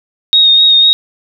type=tone with vibrato; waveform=sine; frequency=3729 Hz; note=A#7; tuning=in tune; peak=-4 dBFS; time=0.33-0.93 s; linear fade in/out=0 ms; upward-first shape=sine; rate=4 Hz; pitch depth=22 cents each way; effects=none